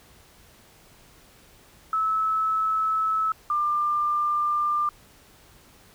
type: tone pair in turn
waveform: sine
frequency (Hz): 1301 / 1194.3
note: E6 / D6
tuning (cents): -23 / +29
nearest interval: minor second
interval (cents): 148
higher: first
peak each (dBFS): -21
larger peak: neither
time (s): 1.93-3.32 / 3.5-4.89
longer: neither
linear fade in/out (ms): 2
effects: pink hiss -54 dBFS RMS until 5.94 s

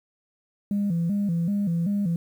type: tone with vibrato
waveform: sine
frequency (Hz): 185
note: F#3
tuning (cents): 0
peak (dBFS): -20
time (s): 0.71-2.16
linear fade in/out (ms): 2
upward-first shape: square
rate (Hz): 2.6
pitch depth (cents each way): 160
effects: tanh soft clip ceiling -19 dBFS + 9-bit

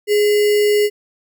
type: tone with sample-and-hold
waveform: sine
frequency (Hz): 416.8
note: G#4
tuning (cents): +6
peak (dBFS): -11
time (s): 0.07-0.9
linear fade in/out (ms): 50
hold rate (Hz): 2450
effects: none

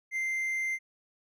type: tone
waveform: triangle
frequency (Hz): 2087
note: C7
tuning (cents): -5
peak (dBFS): -27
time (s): 0.11-0.79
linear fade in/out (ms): 50
effects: none

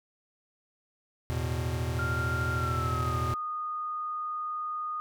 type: chord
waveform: square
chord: E suspended fourth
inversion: none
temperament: equal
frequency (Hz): 82.41 / 110 / 123.47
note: E2 / A2 / B2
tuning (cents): 0 / 0 / 0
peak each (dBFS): -33 / -37 / -33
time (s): 1.3-3.34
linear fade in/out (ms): 0
type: tone with pitch glide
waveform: sine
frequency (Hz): 1391 to 1232.1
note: F6 to D#6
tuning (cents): -7 to -17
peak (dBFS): -31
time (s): 1.99-5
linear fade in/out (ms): 0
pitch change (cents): -210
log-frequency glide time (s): 2.54-3.17
effects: none

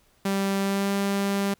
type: tone with pitch glide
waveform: sawtooth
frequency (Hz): 196.1 to 198.61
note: G3 to G3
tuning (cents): +1 to +23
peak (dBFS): -19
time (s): 0.25-1.54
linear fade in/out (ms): 5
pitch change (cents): +22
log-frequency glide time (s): 0.59-0.91
effects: pink hiss -63 dBFS RMS until 1.59 s

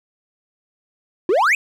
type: exponential sweep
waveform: triangle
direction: up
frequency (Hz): 330 to 2637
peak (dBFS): -11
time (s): 1.29-1.55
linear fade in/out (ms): 2
effects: none

